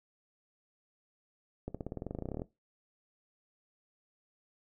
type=accelerating click train; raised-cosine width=2 ms; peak=-24 dBFS; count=19; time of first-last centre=1.68-2.419 s; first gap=66 ms; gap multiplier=0.94; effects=noise-tail reverb RT60 0.2 s tail -17 dB re dry